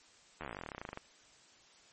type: slowing click train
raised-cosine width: 0.5 ms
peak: -26 dBFS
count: 24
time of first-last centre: 0.41-0.974 s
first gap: 12 ms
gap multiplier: 1.06
effects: white hiss -62 dBFS RMS until 1.92 s + MP3 32 kbps

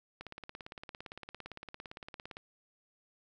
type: click train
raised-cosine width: 0.3 ms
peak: -28 dBFS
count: 39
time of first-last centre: 0.21-2.369 s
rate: 17.6 Hz
effects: none

